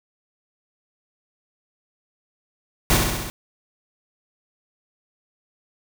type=noise with echo; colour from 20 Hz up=pink; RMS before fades=-17 dBFS; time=2.9-2.97 s; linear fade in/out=0 ms; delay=66 ms; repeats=5; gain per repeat=-3 dB; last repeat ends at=3.3 s; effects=none